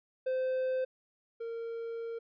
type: tone pair in turn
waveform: triangle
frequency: 517 / 460.6 Hz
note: C5 / A#4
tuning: -21 / -21 cents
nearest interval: major second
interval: 200 cents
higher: first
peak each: -27 / -34 dBFS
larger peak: first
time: 0.26-0.85 / 1.4-2.19 s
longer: second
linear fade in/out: 10 ms
effects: resampled to 11025 Hz